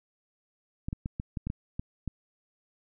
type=clicks; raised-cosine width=5 ms; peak=-20 dBFS; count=9; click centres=0.885 / 0.929 / 1.059 / 1.199 / 1.372 / 1.47 / 1.501 / 1.795 / 2.077 s; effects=none